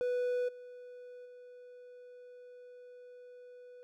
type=tone with level steps; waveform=triangle; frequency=493.9 Hz; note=B4; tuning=in tune; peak=-28 / -45 / -48 dBFS; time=0.01-3.83 s; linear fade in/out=0 ms; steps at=0.48 / 1.25 s; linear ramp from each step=10 ms; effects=none